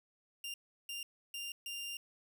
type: tone bursts at uneven times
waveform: sawtooth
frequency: 2794 Hz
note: F7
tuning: in tune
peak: -37 dBFS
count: 4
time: 0.44-0.54 / 0.89-1.03 / 1.34-1.52 / 1.66-1.97 s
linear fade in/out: 2 ms
effects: none